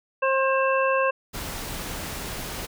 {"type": "harmonic tone", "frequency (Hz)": 533, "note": "C5", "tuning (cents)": 32, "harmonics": [1, 2, 3, 5], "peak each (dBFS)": [-22, -24, -28, -29], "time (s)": [0.22, 1.11], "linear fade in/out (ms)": 10}
{"type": "noise", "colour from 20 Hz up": "pink", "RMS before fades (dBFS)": -33, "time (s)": [1.33, 2.67], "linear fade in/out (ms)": 20}
{"effects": []}